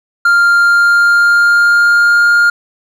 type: tone with pitch glide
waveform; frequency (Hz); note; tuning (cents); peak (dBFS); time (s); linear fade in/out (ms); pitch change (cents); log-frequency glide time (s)
triangle; 1396.9 to 1411.5; F6 to F6; 0 to +18; -4; 0.25-2.5; 5; +18; 0.54-2.25
effects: none